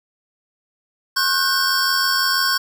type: tone cluster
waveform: square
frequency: 1080 / 1471 / 1557 / 4589 / 5400 Hz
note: C#6 / F#6 / G6 / D8 / E8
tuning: -45 / -11 / -12 / -41 / +41 cents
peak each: -24 dBFS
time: 1.16-2.58 s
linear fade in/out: 10 ms
effects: none